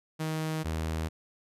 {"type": "tone pair in turn", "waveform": "sawtooth", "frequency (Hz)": [157.5, 79.92], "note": ["D#3", "D#2"], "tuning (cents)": [21, 47], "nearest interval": "octave", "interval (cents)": 1174, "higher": "first", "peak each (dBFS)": -26, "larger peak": "neither", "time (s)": [[0.19, 0.64], [0.64, 1.09]], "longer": "neither", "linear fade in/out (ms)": 20, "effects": ["resampled to 32000 Hz"]}